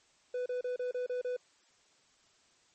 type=tone bursts; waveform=triangle; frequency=497.1 Hz; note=B4; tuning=11 cents sharp; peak=-30 dBFS; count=7; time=0.34-1.366 s; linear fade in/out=5 ms; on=120 ms; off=31 ms; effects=white hiss -67 dBFS RMS until 2.74 s + MP3 32 kbps